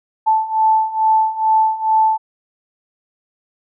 sine beating tone pair, 876 / 878.3 Hz, A5 / A5, -8 / -3 cents, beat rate 2.3 Hz, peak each -17 / -14 dBFS, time 0.26-2.18 s, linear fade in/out 20 ms, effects none

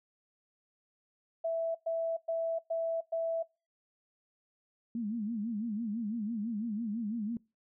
sine tone bursts, 659.3 Hz, E5, in tune, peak -29 dBFS, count 5, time 1.44-3.43 s, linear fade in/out 10 ms, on 310 ms, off 110 ms
sine tone with vibrato, 220 Hz, A3, in tune, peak -32 dBFS, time 4.95-7.37 s, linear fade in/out 2 ms, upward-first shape sine, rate 6 Hz, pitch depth 140 cents each way
effects noise-tail reverb RT60 0.3 s tail -25 dB re dry

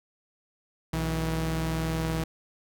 sawtooth tone pair together, 60.3 / 161.24 Hz, B1 / E3, -41 / -38 cents, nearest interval octave + perfect fourth, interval 1703 cents, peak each -28 / -24 dBFS, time 0.93-2.24 s, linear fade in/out 5 ms, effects none

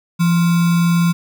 sine tone with sample-and-hold, 171 Hz, F3, 36 cents flat, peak -11 dBFS, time 0.19-1.13 s, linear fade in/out 20 ms, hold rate 1225 Hz, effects none

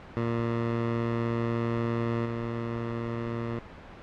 15% pulse tone with level steps, 116.54 Hz, A#2, in tune, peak -20 / -24 dBFS, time 0.17-3.59 s, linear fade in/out 0 ms, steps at 2.25 s, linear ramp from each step 10 ms, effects pink hiss -45 dBFS RMS until 4.02 s + low-pass 2000 Hz 12 dB/octave

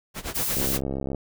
pink noise with tremolo, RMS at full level -30 dBFS, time 0.14-0.82 s, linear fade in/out 50 ms, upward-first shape sine, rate 8.6 Hz, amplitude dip 90%
blue noise, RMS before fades -27 dBFS, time 0.34-0.78 s, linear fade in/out 20 ms
click train, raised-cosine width 2 ms, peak -16 dBFS, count 40, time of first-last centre 0.57-1.147 s, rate 67.6 Hz
effects none

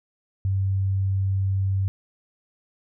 sine tone, 96.6 Hz, G2, 25 cents flat, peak -20 dBFS, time 0.45-1.88 s, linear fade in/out 0 ms, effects none

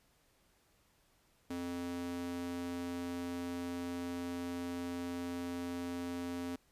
square tone with high-pass filter, 87.31 Hz, F2, in tune, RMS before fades -40 dBFS, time 1.5-6.56 s, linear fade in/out 5 ms, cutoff 230 Hz, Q 2.3, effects pink hiss -71 dBFS RMS until 6.71 s + resampled to 32000 Hz

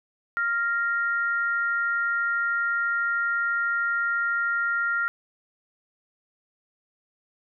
sine tone pair together, 1396.9 / 1864.6 Hz, F6 / A#6, 0 / 0 cents, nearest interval perfect fourth, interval 500 cents, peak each -23 / -30 dBFS, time 0.37-5.08 s, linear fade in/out 0 ms, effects none

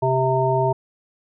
harmonic tone, 130.81 Hz, C3, in tune, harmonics 1 / 3 / 5 / 7, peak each -22 / -22 / -22 / -22 dBFS, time 0.02-0.73 s, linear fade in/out 10 ms, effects none

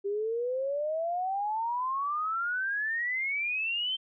sine exponential sweep, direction up, 393.5 to 3142 Hz, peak -28 dBFS, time 0.04-3.97 s, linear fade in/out 20 ms, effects none

